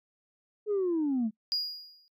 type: linear sweep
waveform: sine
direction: down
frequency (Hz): 430.3 to 207.7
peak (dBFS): -24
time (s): 0.66-1.31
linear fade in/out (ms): 50
type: tone with exponential decay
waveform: triangle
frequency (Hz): 4869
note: D#8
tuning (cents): -38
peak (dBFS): -22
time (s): 1.52-2.08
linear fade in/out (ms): 0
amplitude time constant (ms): 120
effects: noise-tail reverb RT60 0.1 s tail -25 dB re dry + tanh soft clip ceiling -23 dBFS